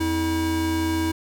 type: tone pair together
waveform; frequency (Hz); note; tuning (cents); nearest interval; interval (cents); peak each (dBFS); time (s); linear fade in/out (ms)
square; 85.3 / 322; F2 / E4; -40 / -41; octave + major seventh; 2299; -28 / -23; 0-1.12; 10
effects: none